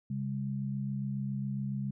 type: tone pair together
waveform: sine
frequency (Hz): 134.95 / 202.2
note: C#3 / G#3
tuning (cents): -46 / -46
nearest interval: perfect fifth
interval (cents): 700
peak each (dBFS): -34 / -35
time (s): 0.1-1.91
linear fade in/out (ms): 5
effects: none